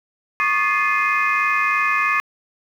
sine tone cluster, 1113 / 1216 / 1731 / 2097 / 2492 Hz, C#6 / D#6 / A6 / C7 / D#7, +7 / -40 / -29 / +3 / +2 cents, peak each -22 dBFS, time 0.4-2.2 s, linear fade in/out 0 ms, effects tanh soft clip ceiling -8 dBFS + 8-bit

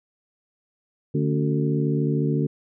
harmonic tone with a mistuned harmonic, 74.1 Hz, D2, 16 cents sharp, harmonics 2 / 3 / 4 / 5 / 6, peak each -22 / -28 / -27 / -29 / -31 dBFS, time 1.14-2.47 s, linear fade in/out 10 ms, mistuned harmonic 4, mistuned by -90 cents, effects none

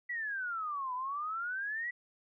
sine exponential two-way sweep, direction down then up, 1975.5 to 987.8 to 1975.5 Hz, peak -34 dBFS, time 0.09-1.91 s, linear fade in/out 10 ms, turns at 0.94 s, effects none

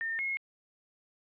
sine tone pair in turn, 1815 / 2163 Hz, A#6 / C#7, -47 / -43 cents, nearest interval minor third, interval 304 cents, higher second, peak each -31 / -30 dBFS, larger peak second, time 0.01-0.19 / 0.19-0.37 s, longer neither, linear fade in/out 0 ms, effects resampled to 8000 Hz + 12-bit

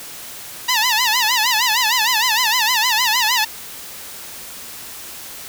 10% pulse tone with vibrato, 932 Hz, A#5, 1 cent flat, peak -6 dBFS, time 0.68-3.45 s, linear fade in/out 10 ms, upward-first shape sine, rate 6.5 Hz, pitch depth 160 cents each way, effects white hiss -34 dBFS RMS until 5.48 s

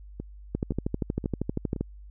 two click trains, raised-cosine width 3 ms, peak -21 / -14 dBFS, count 4 / 17, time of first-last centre 0.2-1.762 / 0.55-1.81 s, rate 1.92 / 12.7 Hz, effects added 50 Hz sine -43 dBFS peak until 2.1 s

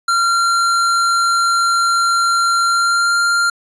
square tone with pitch glide, 1377 to 1392.2 Hz, F6 to F6, -25 to -6 cents, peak -13 dBFS, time 0.08-3.5 s, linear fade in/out 5 ms, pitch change +19 cents, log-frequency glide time 2.66-3.17 s, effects resampled to 22050 Hz

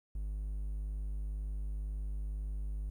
triangle tone, 51 Hz, G#1, 31 cents flat, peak -33 dBFS, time 0.15-2.9 s, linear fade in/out 5 ms, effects 12-bit

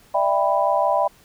sine chord, E minor seventh, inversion third, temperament just, 593.3 / 659.3 / 791.1 / 988.9 Hz, D5 / E5 / G5 / B5, +18 / 0 / +16 / +2 cents, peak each -22 dBFS, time 0.14-1.08 s, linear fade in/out 10 ms, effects pink hiss -53 dBFS RMS until 1.24 s

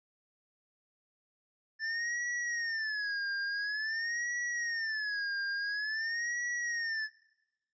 square tone with vibrato, 1760 Hz, A6, in tune, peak -33 dBFS, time 1.79-7.09 s, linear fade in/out 50 ms, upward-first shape sine, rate 0.48 Hz, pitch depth 160 cents each way, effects noise-tail reverb RT60 1.0 s tail -23 dB re dry + resampled to 16000 Hz

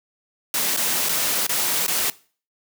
white noise with dropouts, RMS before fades -22 dBFS, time 0.54-2.1 s, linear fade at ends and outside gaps 2 ms, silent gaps 0.765-0.772 / 1.088-1.092 / 1.467-1.493 / 1.866-1.88 s, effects noise-tail reverb RT60 0.4 s tail -20 dB re dry + high-pass 150 Hz 12 dB/octave

